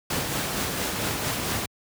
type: noise with tremolo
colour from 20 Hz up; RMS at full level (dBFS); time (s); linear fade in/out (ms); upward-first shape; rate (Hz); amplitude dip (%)
pink; -26; 0.1-1.66; 5; sine; 4.4; 30
effects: high-pass 80 Hz 12 dB/octave